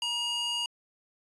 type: tone with high-pass filter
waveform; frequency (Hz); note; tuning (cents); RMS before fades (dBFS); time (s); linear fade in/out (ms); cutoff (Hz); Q
square; 952; A#5; +36; -31; 0.02-0.66; 2; 2200; 3.7
effects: resampled to 22050 Hz